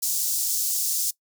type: high-pass noise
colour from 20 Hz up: pink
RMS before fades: -25 dBFS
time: 0.02-1.11 s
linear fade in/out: 10 ms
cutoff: 5600 Hz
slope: 24 dB/octave
effects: noise-tail reverb RT60 0.1 s tail -21 dB re dry